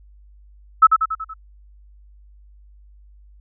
sine tone with echo, 1301 Hz, E6, 23 cents flat, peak -5 dBFS, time 0.82-0.87 s, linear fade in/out 10 ms, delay 94 ms, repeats 5, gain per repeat -5 dB, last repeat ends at 1.34 s, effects added 50 Hz sine -45 dBFS peak until 3.4 s

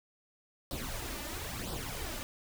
pink noise with flanger, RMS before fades -39 dBFS, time 0.71-2.23 s, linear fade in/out 0 ms, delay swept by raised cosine 0.22 to 3.42 ms, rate 1 Hz, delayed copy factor +0.65, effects none

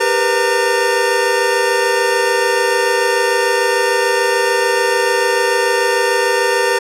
square tone cluster, 396.6 / 476.2 / 503 / 921 / 1818 Hz, G4 / A#4 / B4 / A#5 / A#6, +20 / +37 / +32 / -21 / -44 cents, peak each -20 dBFS, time 0-6.79 s, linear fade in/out 10 ms, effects low-pass 10000 Hz 12 dB/octave

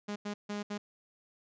sawtooth tone bursts at uneven times, 206.3 Hz, G#3, 11 cents flat, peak -31 dBFS, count 4, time 0.08-0.16 / 0.25-0.34 / 0.49-0.63 / 0.7-0.78 s, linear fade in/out 10 ms, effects resampled to 16000 Hz

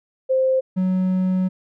sine / triangle tone pair in turn, 523.3 / 185.6 Hz, C5 / F#3, 0 / +6 cents, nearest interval octave + tritone, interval 1794 cents, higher first, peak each -15 dBFS, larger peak neither, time 0.29-0.61 / 0.76-1.49 s, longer second, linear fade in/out 20 ms, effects none

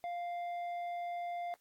triangle tone with tanh clipping, 698.5 Hz, F5, in tune, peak -38 dBFS, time 0.04-1.54 s, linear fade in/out 0 ms, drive 11 dB, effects white hiss -75 dBFS RMS until 1.6 s + AAC 64 kbps

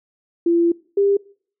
sine tone pair in turn, 340 / 399.8 Hz, F4 / G4, -46 / +34 cents, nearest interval minor third, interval 280 cents, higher second, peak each -13 dBFS, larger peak neither, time 0.46-0.72 / 0.97-1.17 s, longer first, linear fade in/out 5 ms, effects noise-tail reverb RT60 0.5 s tail -23 dB re dry

